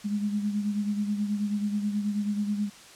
sine beating tone pair, 205.5 / 214.8 Hz, G#3 / A3, -18 / -41 cents, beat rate 9.3 Hz, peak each -26 / -34 dBFS, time 0.04-2.7 s, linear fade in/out 20 ms, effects white hiss -49 dBFS RMS until 2.95 s + low-pass 8000 Hz 12 dB/octave

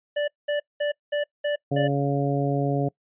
square tone bursts, 586 Hz, D5, 4 cents flat, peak -23 dBFS, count 6, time 0.16-1.88 s, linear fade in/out 10 ms, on 120 ms, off 200 ms
harmonic tone, 140.6 Hz, C#3, 25 cents sharp, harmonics 1 / 2 / 3 / 4 / 5, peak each -24 / -27 / -29 / -30 / -31 dBFS, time 1.71-2.89 s, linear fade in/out 10 ms
effects noise-tail reverb RT60 0.1 s tail -24 dB re dry + resampled to 8000 Hz

